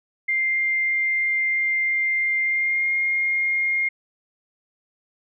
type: tone with pitch glide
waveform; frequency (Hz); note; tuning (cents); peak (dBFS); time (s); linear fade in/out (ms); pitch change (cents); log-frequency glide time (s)
sine; 2101 to 2130; C7 to C7; +7 to +30; -19; 0.28-3.89; 10; +23; 2.41-2.92
effects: none